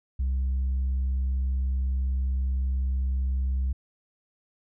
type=tone; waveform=sine; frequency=65.41 Hz; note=C2; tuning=in tune; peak=-21 dBFS; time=0.19-3.73 s; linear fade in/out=10 ms; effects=tanh soft clip ceiling -22 dBFS